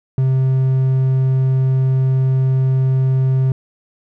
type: tone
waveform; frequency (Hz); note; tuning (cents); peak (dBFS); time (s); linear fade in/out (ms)
triangle; 131.6; C3; +10; -10; 0.18-3.52; 2
effects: none